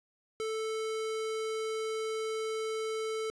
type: tone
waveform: square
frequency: 440 Hz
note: A4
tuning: in tune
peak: -33 dBFS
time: 0.4-3.3 s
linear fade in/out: 0 ms
effects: resampled to 22050 Hz + 10-bit